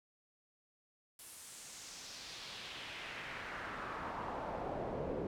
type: noise with band-pass filter sweep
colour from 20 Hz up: brown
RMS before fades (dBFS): -44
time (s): 1.19-5.27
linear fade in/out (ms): 2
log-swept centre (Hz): 11000 to 430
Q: 1.8
effects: none